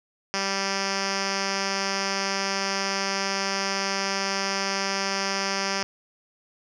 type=tone with low-pass filter; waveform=5% pulse; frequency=195.6 Hz; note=G3; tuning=4 cents flat; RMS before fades=-27 dBFS; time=0.34-5.83 s; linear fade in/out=0 ms; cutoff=5100 Hz; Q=4; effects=none